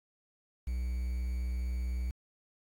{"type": "tone with quantisation", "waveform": "triangle", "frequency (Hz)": 61.74, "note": "B1", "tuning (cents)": 0, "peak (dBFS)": -29, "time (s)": [0.67, 2.11], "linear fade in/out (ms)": 5, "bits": 9, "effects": ["AAC 64 kbps"]}